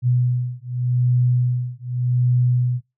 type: beating tone pair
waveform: sine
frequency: 123.47 / 124.32 Hz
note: B2 / B2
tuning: 0 / +12 cents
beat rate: 0.85 Hz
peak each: -20 / -20 dBFS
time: 0.02-2.81 s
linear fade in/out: 50 ms
effects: noise-tail reverb RT60 0.2 s tail -19 dB re dry